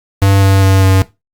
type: tone with pitch steps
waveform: square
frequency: 98.1 / 97.14 / 96.19 / 95.25 Hz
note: G2 / G2 / G2 / G2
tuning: +2 / -15 / -32 / -49 cents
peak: -7 dBFS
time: 0.22-1.02 s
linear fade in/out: 0 ms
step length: 200 ms
effects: noise-tail reverb RT60 0.2 s tail -17 dB re dry + Opus 48 kbps